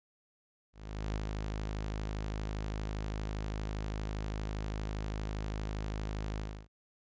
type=tone with ADSR envelope; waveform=sawtooth; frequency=52.5 Hz; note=G#1; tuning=19 cents sharp; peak=-28 dBFS; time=0.73-6.68 s; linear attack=440 ms; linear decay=8 ms; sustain=-3 dB; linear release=300 ms; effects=resampled to 16000 Hz